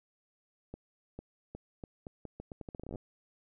accelerating click train, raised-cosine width 2 ms, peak -29 dBFS, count 20, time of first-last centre 0.74-2.958 s, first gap 450 ms, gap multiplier 0.8, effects none

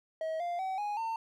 triangle tone with pitch steps, 639 / 696.8 / 759.9 / 828.7 / 903.7 Hz, D#5 / F5 / F#5 / G#5 / A5, +46 / -4 / +46 / -4 / +46 cents, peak -30 dBFS, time 0.21-1.16 s, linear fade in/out 2 ms, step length 190 ms, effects none

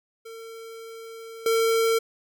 square tone with level steps, 453.1 Hz, A#4, 49 cents flat, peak -39 / -20 dBFS, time 0.25-1.99 s, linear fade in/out 10 ms, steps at 1.46 s, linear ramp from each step 2 ms, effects none

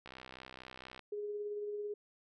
click train, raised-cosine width 0.3 ms, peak -32 dBFS, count 61, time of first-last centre 0.06-0.993 s, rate 64.3 Hz
sine tone with tremolo, 414.7 Hz, G#4, 3 cents flat, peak -36 dBFS, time 1.12-1.94 s, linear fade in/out 5 ms, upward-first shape sine, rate 18 Hz, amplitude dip 30%
effects none

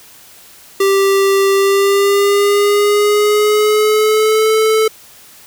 square tone with pitch glide, 392 to 437.5 Hz, G4 to A4, 0 to -10 cents, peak -10 dBFS, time 0.8-4.88 s, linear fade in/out 5 ms, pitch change +190 cents, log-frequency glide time 1.54-4.5 s, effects white hiss -41 dBFS RMS until 5.46 s

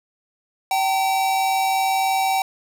square tone pair together, 769.6 / 913 Hz, G5 / A#5, -32 / -36 cents, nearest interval minor third, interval 296 cents, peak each -19 / -28 dBFS, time 0.71-2.42 s, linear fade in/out 2 ms, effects none

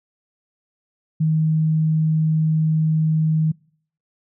sine tone, 157.5 Hz, D#3, 21 cents sharp, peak -15 dBFS, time 1.2-3.52 s, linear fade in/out 10 ms, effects noise-tail reverb RT60 0.6 s tail -26 dB re dry

